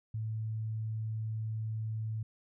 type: tone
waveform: sine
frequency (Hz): 110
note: A2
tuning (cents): 0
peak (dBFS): -33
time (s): 0.14-2.23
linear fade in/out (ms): 5
effects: none